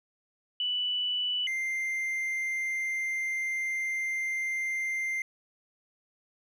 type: tone pair in turn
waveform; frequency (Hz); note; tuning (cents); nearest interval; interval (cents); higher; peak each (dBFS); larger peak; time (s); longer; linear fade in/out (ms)
sine / triangle; 2969 / 2093; F#7 / C7; +5 / 0; tritone; 605; first; -27; neither; 0.6-1.47 / 1.47-5.22; second; 2
effects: none